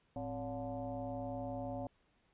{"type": "tone with frequency modulation", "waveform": "sine", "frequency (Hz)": 415.3, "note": "G#4", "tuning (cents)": 0, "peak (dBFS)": -38, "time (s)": [0.16, 1.87], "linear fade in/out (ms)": 2, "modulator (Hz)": 153, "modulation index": 2.3, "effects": ["pink hiss -74 dBFS RMS until 2.33 s", "resampled to 8000 Hz"]}